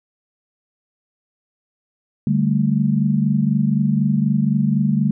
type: chord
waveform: sine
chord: D suspended fourth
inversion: none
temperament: equal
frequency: 146.83 / 196 / 220 Hz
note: D3 / G3 / A3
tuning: 0 / 0 / 0 cents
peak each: -19 dBFS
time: 2.27-5.11 s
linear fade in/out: 2 ms
effects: none